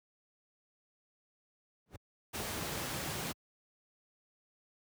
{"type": "noise with exponential growth", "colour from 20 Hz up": "brown", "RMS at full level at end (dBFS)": -38, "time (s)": [1.86, 1.96], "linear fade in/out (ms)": 2, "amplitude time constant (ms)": 20}
{"type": "noise", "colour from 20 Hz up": "pink", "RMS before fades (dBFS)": -38, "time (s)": [2.33, 3.33], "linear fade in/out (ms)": 20}
{"effects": ["high-pass 80 Hz 12 dB/octave"]}